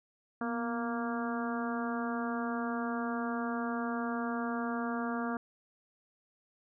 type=harmonic tone with a mistuned harmonic; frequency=233.1 Hz; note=A#3; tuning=in tune; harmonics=1 / 2 / 3 / 4 / 5 / 6 / 7; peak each=-34 / -41 / -40 / -44 / -41 / -42 / -46 dBFS; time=0.41-5.37 s; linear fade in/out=2 ms; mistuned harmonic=1; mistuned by=+51 cents; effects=none